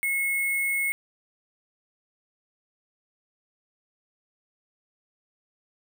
sine tone with sample-and-hold, 2176 Hz, C#7, 33 cents flat, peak -23 dBFS, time 0.03-0.92 s, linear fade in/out 0 ms, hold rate 11025 Hz, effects none

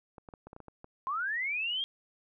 clicks, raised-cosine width 1 ms, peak -33 dBFS, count 9, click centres 0.182 / 0.288 / 0.338 / 0.47 / 0.531 / 0.564 / 0.603 / 0.683 / 0.844 s
sine linear sweep, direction up, 1022 to 3265 Hz, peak -30 dBFS, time 1.07-1.84 s, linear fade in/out 0 ms
effects none

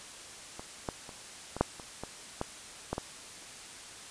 clicks, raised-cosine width 1 ms, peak -27 / -18 / -30 / -23 / -9 / -30 / -23 / -17 / -17 / -19 dBFS, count 10, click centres 0.595 / 0.888 / 1.092 / 1.566 / 1.61 / 1.798 / 2.036 / 2.414 / 2.93 / 2.981 s, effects white hiss -47 dBFS RMS until 4.1 s + resampled to 22050 Hz

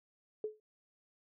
sine tone with exponential decay, 428.9 Hz, A4, 44 cents flat, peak -31 dBFS, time 0.44-0.6 s, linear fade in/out 2 ms, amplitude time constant 33 ms, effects none

